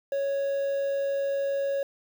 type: tone with quantisation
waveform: triangle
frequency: 554.4 Hz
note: C#5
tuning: in tune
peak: -23 dBFS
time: 0.12-1.83 s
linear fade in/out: 2 ms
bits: 8
effects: none